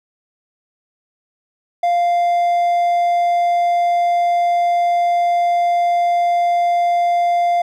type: tone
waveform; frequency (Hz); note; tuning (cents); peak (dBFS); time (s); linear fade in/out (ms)
triangle; 697; F5; -4; -11; 1.83-7.62; 5
effects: none